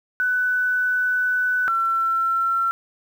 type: tone pair in turn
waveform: sine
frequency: 1495 / 1350.2 Hz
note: F#6 / E6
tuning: +17 / +41 cents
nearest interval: major second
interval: 176 cents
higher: first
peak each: -18 dBFS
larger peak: neither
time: 0.2-1.68 / 1.68-2.71 s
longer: first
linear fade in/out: 0 ms
effects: 8-bit